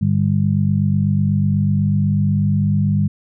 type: tone cluster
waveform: sine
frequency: 102.5 / 150.5 / 198.7 Hz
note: G#2 / D3 / G3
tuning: -22 / +43 / +24 cents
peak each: -18 dBFS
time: 0.01-3.08 s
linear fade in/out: 10 ms
effects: none